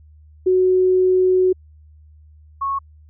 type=tone pair in turn; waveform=sine; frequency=370 / 1099.8 Hz; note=F#4 / C#6; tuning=0 / -14 cents; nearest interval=octave + perfect fifth; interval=1886 cents; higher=second; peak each=-12 / -19 dBFS; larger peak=first; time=0.46-1.53 / 2.61-2.79 s; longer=first; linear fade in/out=10 ms; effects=added 76 Hz sine -44 dBFS peak until 3.09 s